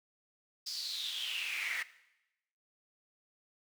brown noise with high-pass filter sweep, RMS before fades -38 dBFS, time 0.66-1.83 s, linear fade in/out 10 ms, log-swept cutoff 5000 to 1900 Hz, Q 7.9, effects noise-tail reverb RT60 0.9 s tail -17 dB re dry

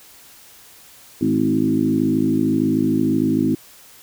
harmonic tone with a mistuned harmonic, 53.2 Hz, G#1, 42 cents sharp, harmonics 2 / 3 / 4 / 5 / 6 / 7, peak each -30 / -26 / -23 / -19 / -20 / -28 dBFS, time 1.21-3.55 s, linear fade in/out 5 ms, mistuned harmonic 5, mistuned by -33 cents, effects white hiss -46 dBFS RMS until 4.02 s

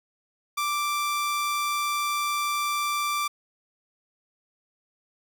sawtooth tone, 1174.7 Hz, D6, in tune, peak -21 dBFS, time 0.57-3.28 s, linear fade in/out 10 ms, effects none

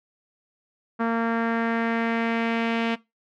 sawtooth tone with low-pass filter sweep, 229.5 Hz, A#3, 27 cents flat, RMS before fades -24 dBFS, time 0.99-2.96 s, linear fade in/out 20 ms, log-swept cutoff 1400 to 2800 Hz, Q 2.2, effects noise-tail reverb RT60 0.2 s tail -19 dB re dry

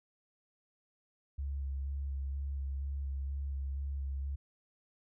sine tone with vibrato, 68.9 Hz, C#2, 10 cents flat, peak -34 dBFS, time 1.38-4.36 s, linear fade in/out 10 ms, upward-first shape square, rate 2.1 Hz, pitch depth 17 cents each way, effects none

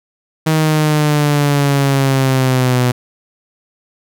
sawtooth linear sweep, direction down, 158.5 to 123.47 Hz, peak -7 dBFS, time 0.46-2.92 s, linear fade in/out 10 ms, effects none

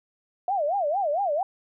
sine tone with vibrato, 685 Hz, F5, 34 cents flat, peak -22 dBFS, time 0.48-1.43 s, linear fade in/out 2 ms, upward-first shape sine, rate 4.4 Hz, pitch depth 300 cents each way, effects none

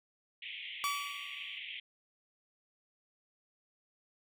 white band-pass noise, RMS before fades -44 dBFS, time 0.42-1.8 s, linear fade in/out 5 ms, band 2000 to 3400 Hz, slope 96 dB/octave
sawtooth tone with exponential decay, 1145 Hz, D6, 44 cents flat, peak -26 dBFS, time 0.84-1.58 s, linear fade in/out 0 ms, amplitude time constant 160 ms
effects none

